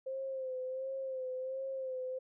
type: tone with vibrato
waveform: sine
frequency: 523.3 Hz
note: C5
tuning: in tune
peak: -36 dBFS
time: 0.06-2.19 s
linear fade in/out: 10 ms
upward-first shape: sine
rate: 1.4 Hz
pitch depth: 42 cents each way
effects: none